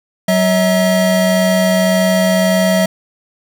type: tone pair together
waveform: square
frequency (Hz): 187.41 / 644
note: F#3 / E5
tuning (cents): +22 / -41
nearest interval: octave + major sixth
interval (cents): 2137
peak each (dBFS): -14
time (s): 0.28-2.86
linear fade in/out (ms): 5
effects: none